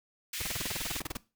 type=high-pass noise; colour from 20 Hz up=pink; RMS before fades=-37 dBFS; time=0.33-1 s; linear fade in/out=5 ms; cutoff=1900 Hz; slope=24 dB/octave
type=noise bursts; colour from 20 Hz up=pink; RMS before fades=-35 dBFS; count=16; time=0.4-1.171 s; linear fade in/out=5 ms; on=21 ms; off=29 ms
effects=noise-tail reverb RT60 0.3 s tail -19 dB re dry